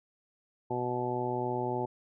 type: harmonic tone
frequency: 123.47 Hz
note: B2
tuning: in tune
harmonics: 1 / 2 / 3 / 4 / 5 / 6 / 7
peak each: -38 / -39 / -34 / -40 / -40 / -40 / -35 dBFS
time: 0.7-1.86 s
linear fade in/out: 10 ms
effects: none